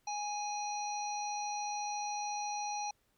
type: harmonic tone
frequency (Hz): 829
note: G#5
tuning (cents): -3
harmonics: 1 / 3 / 5 / 7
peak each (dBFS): -36 / -47 / -47 / -43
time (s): 0.07-2.91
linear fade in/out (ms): 5
effects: pink hiss -75 dBFS RMS until 3.17 s